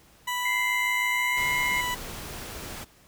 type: tone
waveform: 20% pulse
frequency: 987.8 Hz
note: B5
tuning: in tune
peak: -22 dBFS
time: 0.27-1.95 s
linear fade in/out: 10 ms
type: tone with pitch glide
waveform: sine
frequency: 2082 to 2117 Hz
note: C7 to C7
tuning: -9 to +20 cents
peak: -25 dBFS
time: 0.45-1.81 s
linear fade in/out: 5 ms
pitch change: +29 cents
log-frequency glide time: 1.07-1.44 s
type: noise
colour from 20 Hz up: pink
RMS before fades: -38 dBFS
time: 1.36-2.85 s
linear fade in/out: 20 ms
effects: pink hiss -57 dBFS RMS until 3.07 s